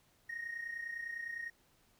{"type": "tone with amplitude modulation", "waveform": "triangle", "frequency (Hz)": 1864.7, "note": "A#6", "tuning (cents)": 0, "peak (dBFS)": -33, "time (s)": [0.29, 1.5], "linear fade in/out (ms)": 10, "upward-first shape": "sine", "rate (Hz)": 29.9, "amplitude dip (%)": 75, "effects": ["tanh soft clip ceiling -35 dBFS", "pink hiss -70 dBFS RMS until 1.99 s"]}